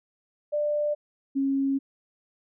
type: tone pair in turn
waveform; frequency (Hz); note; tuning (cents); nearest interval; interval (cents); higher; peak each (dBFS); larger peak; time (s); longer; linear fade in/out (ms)
sine; 593 / 273; D5 / C#4; +17 / -26; octave + minor second; 1343; first; -23 / -22; second; 0.52-0.95 / 1.35-1.79; second; 20
effects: none